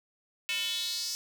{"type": "tone with high-pass filter sweep", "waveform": "square", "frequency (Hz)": 200.8, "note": "G3", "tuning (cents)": 42, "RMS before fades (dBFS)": -33, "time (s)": [0.49, 1.15], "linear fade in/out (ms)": 0, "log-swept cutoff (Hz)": [2600, 5400], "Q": 4.4, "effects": []}